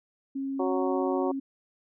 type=tone; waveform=sine; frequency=271.6 Hz; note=C#4; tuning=35 cents flat; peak=-29 dBFS; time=0.35-1.4 s; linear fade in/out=10 ms
type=harmonic tone; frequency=185 Hz; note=F#3; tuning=in tune; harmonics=2 / 3 / 4 / 5 / 6; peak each=-28 / -32 / -34 / -36 / -38 dBFS; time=0.59-1.32 s; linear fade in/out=10 ms
effects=none